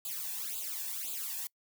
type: noise with flanger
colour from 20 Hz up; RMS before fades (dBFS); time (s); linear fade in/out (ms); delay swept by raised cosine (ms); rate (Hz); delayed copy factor
blue; -38; 0.05-1.47; 2; 0.26 to 1.19; 1.9; +1
effects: noise-tail reverb RT60 0.1 s tail -25 dB re dry